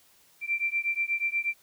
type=beating tone pair; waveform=sine; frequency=2349 / 2357.3 Hz; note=D7 / D7; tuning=0 / +6 cents; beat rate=8.3 Hz; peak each=-29 dBFS; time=0.41-1.54 s; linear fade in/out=50 ms; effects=white hiss -61 dBFS RMS until 1.62 s